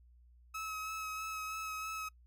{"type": "tone with vibrato", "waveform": "30% pulse", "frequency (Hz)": 1286, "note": "E6", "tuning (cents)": -43, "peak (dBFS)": -36, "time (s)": [0.54, 2.09], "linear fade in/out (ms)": 10, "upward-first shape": "sine", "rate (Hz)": 3.1, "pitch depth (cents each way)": 18, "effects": ["noise-tail reverb RT60 0.1 s tail -24 dB re dry", "added 60 Hz sine -59 dBFS peak until 2.26 s"]}